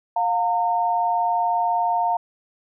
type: tone pair together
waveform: sine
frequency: 708.3 / 914 Hz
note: F5 / A#5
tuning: +24 / -34 cents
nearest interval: major third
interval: 442 cents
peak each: -21 dBFS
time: 0.16-2.17 s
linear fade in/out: 5 ms
effects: none